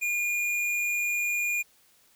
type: tone with tanh clipping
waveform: sine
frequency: 2425 Hz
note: D#7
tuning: 45 cents flat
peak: -27 dBFS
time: 0.01-1.63 s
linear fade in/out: 20 ms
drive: 14 dB
effects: white hiss -62 dBFS RMS until 2.15 s